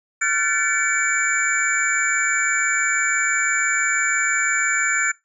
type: tone cluster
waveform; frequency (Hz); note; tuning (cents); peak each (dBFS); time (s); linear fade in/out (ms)
sine; 1380 / 1526 / 1752 / 2275 / 7120; F6 / G6 / A6 / C#7 / A8; -21 / -47 / -8 / +44 / +20; -24; 0.21-5.12; 10
effects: noise-tail reverb RT60 0.2 s tail -21 dB re dry